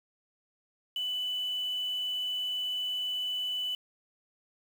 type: tone with quantisation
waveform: sine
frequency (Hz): 2986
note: F#7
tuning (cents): +15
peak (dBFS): -30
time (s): 0.96-3.75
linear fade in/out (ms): 2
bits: 8
effects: none